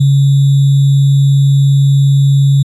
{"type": "tone with sample-and-hold", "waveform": "sine", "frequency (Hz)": 138.59, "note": "C#3", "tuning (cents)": 0, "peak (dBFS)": -5, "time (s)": [0, 2.63], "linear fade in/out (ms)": 10, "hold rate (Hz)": 3675, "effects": ["resampled to 24000 Hz"]}